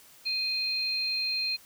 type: tone pair together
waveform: sine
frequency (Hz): 2489 / 4184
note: D#7 / C8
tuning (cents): 0 / -1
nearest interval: major sixth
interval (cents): 899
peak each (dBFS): -33 / -28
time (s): 0.25-1.57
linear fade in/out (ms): 20
effects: white hiss -55 dBFS RMS until 1.65 s